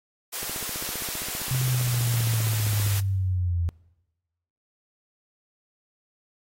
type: high-pass noise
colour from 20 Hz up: white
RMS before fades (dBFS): -32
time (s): 0.32-3.01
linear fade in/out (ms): 20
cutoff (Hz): 410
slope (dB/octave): 12
type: click train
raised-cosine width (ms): 2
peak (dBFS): -26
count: 38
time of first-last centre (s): 0.43-2.864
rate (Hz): 15.2
type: linear sweep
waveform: sine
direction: down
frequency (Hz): 130.81 to 84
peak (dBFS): -22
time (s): 1.51-3.69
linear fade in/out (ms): 0
effects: noise-tail reverb RT60 1.0 s tail -23 dB re dry + AAC 48 kbps